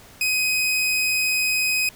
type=tone; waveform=sawtooth; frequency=2514 Hz; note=D#7; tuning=17 cents sharp; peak=-16 dBFS; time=0.21-1.89 s; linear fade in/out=2 ms; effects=pink hiss -47 dBFS RMS until 1.95 s